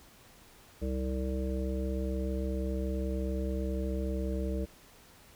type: harmonic tone with a mistuned harmonic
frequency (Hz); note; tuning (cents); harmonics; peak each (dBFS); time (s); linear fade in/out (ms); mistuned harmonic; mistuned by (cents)
64.6; C2; -21; 1 / 3 / 5 / 7 / 9; -32 / -37 / -39 / -40 / -42; 0.81-4.66; 20; 1; +67
effects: pink hiss -57 dBFS RMS until 5.35 s